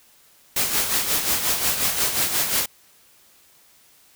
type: noise with tremolo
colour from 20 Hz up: white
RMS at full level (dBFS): -20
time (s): 0.56-2.66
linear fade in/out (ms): 5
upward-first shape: sine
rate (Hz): 5.6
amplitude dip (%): 55
effects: white hiss -55 dBFS RMS until 4.15 s